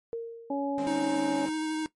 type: tone with exponential decay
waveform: sine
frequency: 461.7 Hz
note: A#4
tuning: 17 cents flat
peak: -28 dBFS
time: 0.13-0.96 s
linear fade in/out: 0 ms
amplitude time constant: 180 ms
type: harmonic tone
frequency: 280.1 Hz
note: C#4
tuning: 18 cents sharp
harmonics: 1 / 2 / 3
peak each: -29 / -32 / -34 dBFS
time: 0.5-1.46 s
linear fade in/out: 5 ms
type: chord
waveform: sawtooth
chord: Ab major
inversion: second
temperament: equal with one note detuned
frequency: 155.56 / 205.1 / 261.6 Hz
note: Eb3 / Ab3 / C4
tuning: 0 / -21 / 0 cents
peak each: -40 / -40 / -37 dBFS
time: 0.78-1.49 s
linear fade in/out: 0 ms
type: tone with vibrato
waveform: square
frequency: 312.7 Hz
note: D#4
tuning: 9 cents sharp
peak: -29 dBFS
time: 0.87-1.86 s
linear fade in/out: 0 ms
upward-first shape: square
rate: 12 Hz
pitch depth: 10 cents each way
effects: noise-tail reverb RT60 0.1 s tail -17 dB re dry + MP3 48 kbps